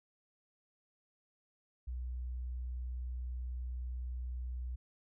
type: tone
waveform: sine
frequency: 61.9 Hz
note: B1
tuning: 5 cents sharp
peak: -37 dBFS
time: 1.87-4.76 s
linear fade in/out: 10 ms
effects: none